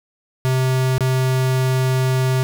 square tone with dropouts, 129.9 Hz, C3, 12 cents flat, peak -16 dBFS, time 0.45-2.43 s, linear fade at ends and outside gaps 0 ms, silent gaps 0.981-1.007 s, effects none

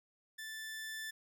sawtooth tone with level ramp, 1760 Hz, A6, in tune, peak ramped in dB -40 to -37 dBFS, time 0.38-1.11 s, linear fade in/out 10 ms, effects none

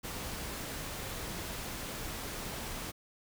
pink noise, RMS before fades -40 dBFS, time 0.03-2.92 s, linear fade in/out 20 ms, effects none

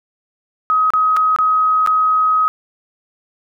sine tone with dropouts, 1265 Hz, D#6, 28 cents sharp, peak -11 dBFS, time 0.7-2.48 s, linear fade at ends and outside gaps 0 ms, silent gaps 0.904-0.936 / 1.165-1.169 / 1.362-1.387 / 1.863-1.873 s, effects none

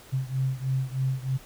sine beating tone pair, 130.81 / 134.01 Hz, C3 / C3, 0 / +42 cents, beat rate 3.2 Hz, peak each -27 / -29 dBFS, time 0.12-1.38 s, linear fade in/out 20 ms, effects pink hiss -50 dBFS RMS until 1.45 s

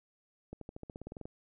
accelerating click train, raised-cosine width 2 ms, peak -30 dBFS, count 13, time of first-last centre 0.53-1.255 s, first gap 83 ms, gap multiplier 0.94, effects none

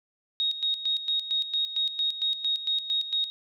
sine tone with tremolo, 3751 Hz, A#7, 10 cents sharp, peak -23 dBFS, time 0.4-3.3 s, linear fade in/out 0 ms, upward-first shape square, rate 4.4 Hz, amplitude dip 70%, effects none

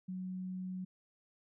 sine tone, 185 Hz, F#3, in tune, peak -38 dBFS, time 0.08-0.85 s, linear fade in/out 10 ms, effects none

